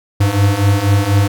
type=beating tone pair; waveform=square; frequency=98 / 102.1 Hz; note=G2 / G#2; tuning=0 / -29 cents; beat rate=4.1 Hz; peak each=-16 / -13 dBFS; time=0.2-1.28 s; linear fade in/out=10 ms; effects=none